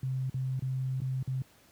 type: tone with dropouts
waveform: sine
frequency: 130.81 Hz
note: C3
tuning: in tune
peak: -29 dBFS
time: 0.03-1.42 s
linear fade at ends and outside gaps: 2 ms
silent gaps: 0.297-0.342 / 0.594-0.622 / 1.003-1.017 / 1.227-1.275 s
effects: pink hiss -61 dBFS RMS until 1.71 s + high-pass 60 Hz 12 dB/octave